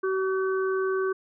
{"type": "harmonic tone", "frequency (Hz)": 380.5, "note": "F#4", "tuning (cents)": 48, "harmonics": [1, 3, 4], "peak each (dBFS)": [-24, -33, -34], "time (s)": [0.03, 1.13], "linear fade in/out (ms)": 10, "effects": []}